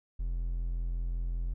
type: tone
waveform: triangle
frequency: 42.65 Hz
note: F1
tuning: 40 cents flat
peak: -28 dBFS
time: 0.19-1.54 s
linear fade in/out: 10 ms
effects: none